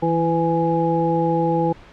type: harmonic tone with a mistuned harmonic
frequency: 166.6 Hz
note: E3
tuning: 19 cents sharp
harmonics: 1 / 2 / 3 / 5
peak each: -22 / -22 / -22 / -22 dBFS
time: 0.02-1.73 s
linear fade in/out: 10 ms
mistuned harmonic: 1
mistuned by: -25 cents
effects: pink hiss -45 dBFS RMS until 1.92 s + low-pass 3000 Hz 12 dB/octave